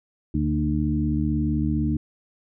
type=harmonic tone with a mistuned harmonic; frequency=75.7 Hz; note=D#2; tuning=47 cents flat; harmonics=1 / 2 / 3 / 4; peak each=-26 / -26 / -26 / -26 dBFS; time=0.34-1.97 s; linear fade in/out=5 ms; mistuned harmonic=2; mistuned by=-26 cents; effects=none